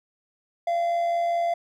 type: tone with amplitude modulation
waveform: triangle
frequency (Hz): 686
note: F5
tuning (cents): -31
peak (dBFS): -18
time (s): 0.67-1.54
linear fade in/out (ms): 5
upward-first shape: sine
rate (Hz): 85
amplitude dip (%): 35
effects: none